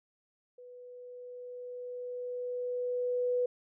sine tone with level ramp, 493.9 Hz, B4, in tune, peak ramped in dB -48 to -26 dBFS, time 0.58-3.46 s, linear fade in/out 5 ms, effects none

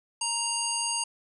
harmonic tone with a mistuned harmonic, 932.3 Hz, A#5, in tune, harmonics 1 / 3 / 5 / 7 / 9 / 10, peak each -34 / -34 / -34 / -34 / -34 / -34 dBFS, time 0.21-1.04 s, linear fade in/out 5 ms, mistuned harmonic 5, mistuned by +28 cents, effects none

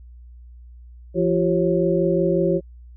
sine tone cluster, 171.4 / 342 / 387.5 / 545 Hz, F3 / F4 / G4 / C#5, -32 / -36 / -20 / -29 cents, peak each -22 dBFS, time 1.14-2.61 s, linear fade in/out 50 ms, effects added 60 Hz sine -40 dBFS peak until 2.96 s

